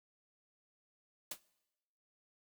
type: noise with exponential decay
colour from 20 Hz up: white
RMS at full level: -36 dBFS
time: 1.31-1.4 s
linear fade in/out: 5 ms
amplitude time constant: 18 ms
effects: noise-tail reverb RT60 1.0 s tail -22 dB re dry